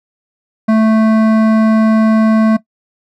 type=tone with hard clipping; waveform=triangle; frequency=220 Hz; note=A3; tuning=in tune; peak=-9 dBFS; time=0.68-2.57 s; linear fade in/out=10 ms; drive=17 dB; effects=noise-tail reverb RT60 0.1 s tail -17 dB re dry